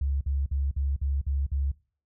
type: tone bursts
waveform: sine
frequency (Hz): 69.3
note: C#2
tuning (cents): 0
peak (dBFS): -24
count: 7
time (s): 0.01-1.716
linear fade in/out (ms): 5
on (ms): 200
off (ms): 51
effects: noise-tail reverb RT60 0.4 s tail -21 dB re dry